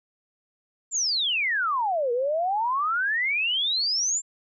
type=exponential two-way sweep; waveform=sine; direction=down then up; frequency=7459 to 466.2 to 7459 Hz; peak=-22 dBFS; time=0.91-4.22 s; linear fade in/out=50 ms; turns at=2.12 s; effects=none